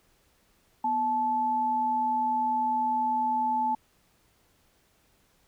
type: tone pair together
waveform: sine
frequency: 245.5 / 870 Hz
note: B3 / A5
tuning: -10 / -20 cents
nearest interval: octave + minor seventh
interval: 2190 cents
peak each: -35 / -24 dBFS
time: 0.84-3.75 s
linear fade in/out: 5 ms
effects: pink hiss -66 dBFS RMS until 5.47 s